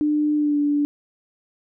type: tone with pitch glide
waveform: sine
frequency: 299.3 to 291.1 Hz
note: D4 to D4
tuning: +33 to -15 cents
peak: -17 dBFS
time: 0.01-0.85 s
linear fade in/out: 0 ms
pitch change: -48 cents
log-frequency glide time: 0.36-0.58 s
effects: none